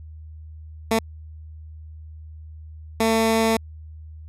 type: tone bursts at uneven times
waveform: 15% pulse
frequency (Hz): 224.2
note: A3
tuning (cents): +33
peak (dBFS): -11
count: 2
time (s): 0.91-0.99 / 3-3.57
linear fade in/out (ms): 5
effects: added 78 Hz sine -37 dBFS peak until 4.28 s + resampled to 32000 Hz